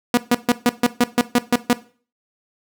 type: tone bursts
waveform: sawtooth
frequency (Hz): 242.1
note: B3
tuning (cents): -34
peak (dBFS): -8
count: 10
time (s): 0.14-1.73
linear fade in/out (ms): 2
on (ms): 33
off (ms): 140
effects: noise-tail reverb RT60 0.4 s tail -17 dB re dry